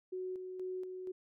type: tone with tremolo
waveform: sine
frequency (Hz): 370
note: F#4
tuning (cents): 0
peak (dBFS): -37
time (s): 0.12-1.12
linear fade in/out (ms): 10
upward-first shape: square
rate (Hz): 2.1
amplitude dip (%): 40
effects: none